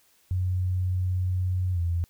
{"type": "tone with pitch glide", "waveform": "sine", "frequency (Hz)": [91.7, 85.56], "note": ["F#2", "F2"], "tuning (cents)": [-15, -35], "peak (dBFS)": -23, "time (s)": [0.31, 2.04], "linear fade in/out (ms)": 0, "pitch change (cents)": -120, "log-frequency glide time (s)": [1.73, 1.79], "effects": ["white hiss -63 dBFS RMS until 2.09 s"]}